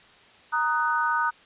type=chord; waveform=sine; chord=D# minor; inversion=second; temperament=just; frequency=933.4 / 1244.5 / 1493.4 Hz; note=A#5 / D#6 / F#6; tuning=+2 / 0 / +16 cents; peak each=-26 dBFS; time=0.52-1.31 s; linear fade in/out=20 ms; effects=white hiss -53 dBFS RMS until 1.45 s + resampled to 8000 Hz